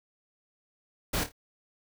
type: noise with echo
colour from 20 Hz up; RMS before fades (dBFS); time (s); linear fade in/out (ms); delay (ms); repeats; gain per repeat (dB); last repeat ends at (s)
pink; -29; 1.13-1.24; 10; 27; 3; -9; 1.321
effects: none